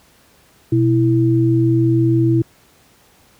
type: tone pair together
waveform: sine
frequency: 123.36 / 329.6 Hz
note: B2 / E4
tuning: -2 / 0 cents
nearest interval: octave + perfect fourth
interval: 1702 cents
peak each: -14 dBFS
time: 0.72-2.42 s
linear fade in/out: 5 ms
effects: pink hiss -52 dBFS RMS until 3.39 s + high-pass 60 Hz 12 dB/octave